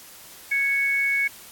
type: tone pair together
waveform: sine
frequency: 1661.2 / 2214 Hz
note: G#6 / C#7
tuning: 0 / -3 cents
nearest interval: perfect fourth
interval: 497 cents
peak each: -29 / -20 dBFS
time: 0.51-1.28 s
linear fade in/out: 10 ms
effects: white hiss -45 dBFS RMS until 1.51 s + AAC 64 kbps